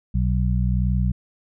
harmonic tone, 61.74 Hz, B1, in tune, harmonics 1 / 2 / 3, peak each -20 / -23 / -25 dBFS, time 0.14-1.12 s, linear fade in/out 10 ms, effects none

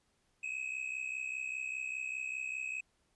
triangle tone pair together, 2521 / 2586 Hz, D#7 / E7, +22 / -34 cents, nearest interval unison, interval 44 cents, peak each -38 / -38 dBFS, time 0.43-2.81 s, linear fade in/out 5 ms, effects pink hiss -75 dBFS RMS until 3.15 s + resampled to 24000 Hz

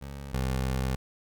20% pulse tone pair in turn, 69.3 / 65.15 Hz, C#2 / C2, 0 / -7 cents, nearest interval minor second, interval 107 cents, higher first, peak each -33 / -22 dBFS, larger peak second, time 0.01-0.33 / 0.33-0.96 s, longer second, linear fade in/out 10 ms, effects none

